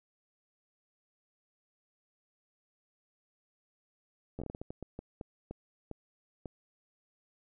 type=slowing click train; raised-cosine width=2 ms; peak=-27 dBFS; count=15; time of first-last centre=4.39-6.457 s; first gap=11 ms; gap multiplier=1.35; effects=none